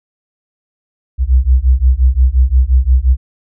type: beating tone pair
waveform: sine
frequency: 61.1 / 66.8 Hz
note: B1 / C2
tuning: -18 / +36 cents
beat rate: 5.7 Hz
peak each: -10 dBFS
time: 1.18-3.17 s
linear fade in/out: 50 ms
effects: none